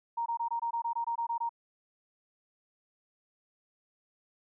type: tone bursts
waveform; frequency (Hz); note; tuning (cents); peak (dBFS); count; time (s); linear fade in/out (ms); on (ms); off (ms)
sine; 932.3; A#5; 0; -29; 12; 0.17-1.493; 10; 91; 21
effects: none